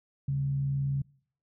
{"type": "tone with frequency modulation", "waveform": "sine", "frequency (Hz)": 138.59, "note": "C#3", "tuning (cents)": 0, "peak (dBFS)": -26, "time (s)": [0.28, 1.02], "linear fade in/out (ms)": 5, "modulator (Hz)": 60.6, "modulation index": 0.22, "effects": ["noise-tail reverb RT60 0.6 s tail -25 dB re dry"]}